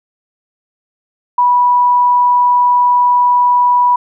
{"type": "tone", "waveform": "sine", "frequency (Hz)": 980, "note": "B5", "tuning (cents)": -14, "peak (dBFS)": -7, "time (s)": [1.38, 3.96], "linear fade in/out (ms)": 5, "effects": []}